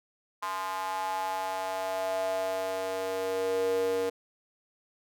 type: tone with high-pass filter sweep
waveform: square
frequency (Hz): 94.4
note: F#2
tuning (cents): +35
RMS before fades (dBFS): -31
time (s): 0.42-4.1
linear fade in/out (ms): 10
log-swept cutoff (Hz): 1000 to 430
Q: 6.2
effects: none